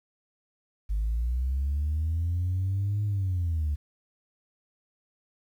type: linear two-way sweep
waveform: sine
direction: up then down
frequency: 50.1 to 104.7 to 71.5 Hz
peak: -23 dBFS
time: 0.89-3.76 s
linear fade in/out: 20 ms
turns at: 3.04 s
effects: tanh soft clip ceiling -22 dBFS + 10-bit